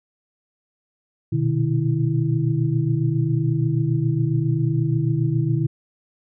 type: tone cluster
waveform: sine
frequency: 117.8 / 124.7 / 152.4 / 329.3 Hz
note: A#2 / B2 / D#3 / E4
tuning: +19 / +17 / -36 / -2 cents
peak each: -30 / -21 / -21 / -27 dBFS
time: 1.32-5.67 s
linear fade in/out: 10 ms
effects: none